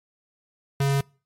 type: tone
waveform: square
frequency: 138.7 Hz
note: C#3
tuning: 1 cent sharp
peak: -20 dBFS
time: 0.8-1.01 s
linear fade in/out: 5 ms
effects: noise-tail reverb RT60 0.4 s tail -26 dB re dry + MP3 64 kbps